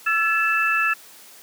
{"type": "tone cluster", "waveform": "sine", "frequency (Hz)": [1336, 1719, 2641], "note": ["E6", "A6", "E7"], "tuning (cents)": [23, -41, 3], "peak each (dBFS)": -22, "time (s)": [0.06, 0.94], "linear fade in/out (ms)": 10, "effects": ["white hiss -46 dBFS RMS until 1.42 s", "high-pass 200 Hz 12 dB/octave"]}